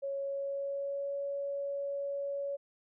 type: tone with pitch glide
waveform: sine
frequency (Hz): 553 to 561.4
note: C#5 to C#5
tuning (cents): -4 to +22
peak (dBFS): -33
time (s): 0.02-2.57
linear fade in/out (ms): 20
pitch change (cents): +26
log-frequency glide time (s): 0.18-1.16
effects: none